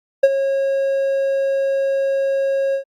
triangle tone with ADSR envelope, 545 Hz, C#5, 29 cents flat, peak -3 dBFS, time 0.23-2.84 s, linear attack 8 ms, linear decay 41 ms, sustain -11 dB, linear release 98 ms, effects Opus 48 kbps

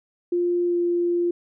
sine tone with pitch glide, 350.4 to 347.6 Hz, F4 to F4, +6 to -8 cents, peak -19 dBFS, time 0.32-1.31 s, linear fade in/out 5 ms, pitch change -14 cents, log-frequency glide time 0.66-0.76 s, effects none

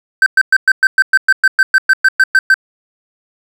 triangle tone bursts, 1549 Hz, G6, 21 cents flat, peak -3 dBFS, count 16, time 0.22-2.542 s, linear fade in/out 2 ms, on 42 ms, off 110 ms, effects none

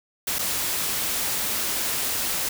white noise with dropouts, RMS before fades -26 dBFS, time 0.27-2.49 s, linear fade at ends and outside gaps 5 ms, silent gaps 0.386-0.39 s, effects none

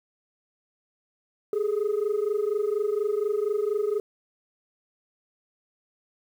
sine tone pair together, 406.1 / 430.3 Hz, G#4 / A4, -39 / -39 cents, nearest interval minor second, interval 100 cents, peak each -24 dBFS, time 1.53-4 s, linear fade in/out 2 ms, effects tanh soft clip ceiling -20 dBFS + 9-bit

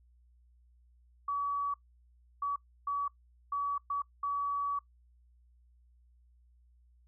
sine tone bursts at uneven times, 1138 Hz, C#6, 45 cents sharp, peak -30 dBFS, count 6, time 1.28-1.74 / 2.42-2.56 / 2.87-3.08 / 3.52-3.78 / 3.9-4.02 / 4.23-4.79 s, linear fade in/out 5 ms, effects noise-tail reverb RT60 0.1 s tail -21 dB re dry + added 60 Hz sine -61 dBFS peak until 7.07 s

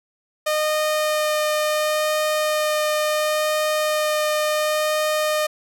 sawtooth tone with vibrato, 611 Hz, D#5, 32 cents flat, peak -15 dBFS, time 0.46-5.47 s, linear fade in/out 10 ms, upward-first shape sine, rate 0.71 Hz, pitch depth 8 cents each way, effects none

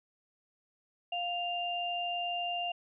sine tone pair together, 703.8 / 2794 Hz, F5 / F7, +13 / 0 cents, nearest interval 2 octaves, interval 2387 cents, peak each -34 / -35 dBFS, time 1.12-2.72 s, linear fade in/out 5 ms, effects none

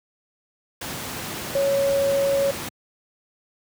sine tone in noise, 554.4 Hz, C#5, in tune, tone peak -18 dBFS, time 1.55-2.51 s, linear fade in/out 5 ms, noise pink, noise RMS -31 dBFS, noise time 0.81-2.69 s, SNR +10 dB, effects high-pass 100 Hz 12 dB/octave

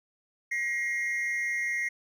triangle tone pair together, 1902 / 2127 Hz, A#6 / C7, +34 / +28 cents, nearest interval major second, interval 194 cents, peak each -28 dBFS, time 0.51-1.89 s, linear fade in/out 10 ms, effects tanh soft clip ceiling -20 dBFS

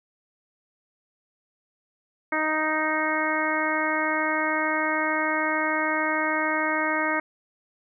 harmonic tone, 311.1 Hz, D#4, in tune, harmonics 1 / 2 / 3 / 4 / 5 / 6 / 7, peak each -30 / -30 / -30 / -30 / -30 / -30 / -30 dBFS, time 2.32-7.2 s, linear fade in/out 5 ms, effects none

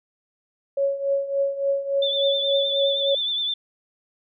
sine tone with tremolo, 554.4 Hz, C#5, in tune, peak -17 dBFS, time 0.77-3.15 s, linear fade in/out 5 ms, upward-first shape triangle, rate 3.5 Hz, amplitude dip 80%
sine tone with vibrato, 3520 Hz, A7, in tune, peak -22 dBFS, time 2.02-3.54 s, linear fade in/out 5 ms, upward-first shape sine, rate 9.6 Hz, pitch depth 37 cents each way
effects none

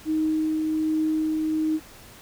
sine tone with tremolo, 313 Hz, D#4, 10 cents sharp, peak -20 dBFS, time 0.05-1.8 s, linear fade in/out 50 ms, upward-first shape triangle, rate 1.3 Hz, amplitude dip 25%, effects pink hiss -47 dBFS RMS until 2.21 s

